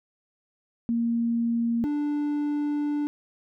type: tone pair in turn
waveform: sine / triangle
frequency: 233.1 / 293.7 Hz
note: A#3 / D4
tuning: 0 / 0 cents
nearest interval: major third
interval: 400 cents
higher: second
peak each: -22 dBFS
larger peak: neither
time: 0.89-1.84 / 1.84-3.07 s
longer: second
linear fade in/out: 0 ms
effects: none